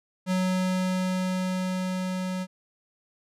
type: tone with level ramp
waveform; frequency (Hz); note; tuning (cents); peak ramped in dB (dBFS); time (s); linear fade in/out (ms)
square; 185; F#3; 0; -23 to -29; 0.26-2.47; 50
effects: low-pass 10000 Hz 12 dB/octave